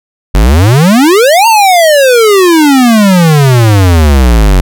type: exponential two-way sweep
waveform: square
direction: up then down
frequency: 44.16 to 932.3 to 44.16 Hz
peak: -3 dBFS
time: 0.34-4.61 s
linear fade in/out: 10 ms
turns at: 1.47 s
effects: none